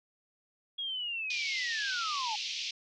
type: linear sweep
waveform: sine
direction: down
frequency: 3322 to 820 Hz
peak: -33 dBFS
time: 0.78-2.36 s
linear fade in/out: 10 ms
type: band-pass noise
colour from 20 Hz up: pink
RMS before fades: -37 dBFS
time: 1.3-2.71 s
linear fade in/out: 5 ms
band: 2500 to 5700 Hz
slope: 48 dB/octave
effects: none